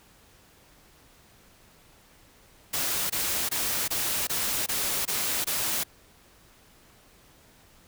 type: noise bursts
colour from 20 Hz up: white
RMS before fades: -28 dBFS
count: 8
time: 2.73-5.837 s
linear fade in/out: 10 ms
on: 370 ms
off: 21 ms
effects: pink hiss -57 dBFS RMS until 7.87 s